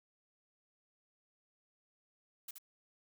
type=noise with echo; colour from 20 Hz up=blue; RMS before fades=-45 dBFS; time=2.48-2.51 s; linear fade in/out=5 ms; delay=74 ms; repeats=1; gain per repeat=-5 dB; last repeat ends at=2.584 s; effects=none